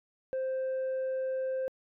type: tone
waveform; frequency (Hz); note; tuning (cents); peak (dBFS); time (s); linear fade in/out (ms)
sine; 523.3; C5; 0; -27; 0.33-1.68; 0
effects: tanh soft clip ceiling -29 dBFS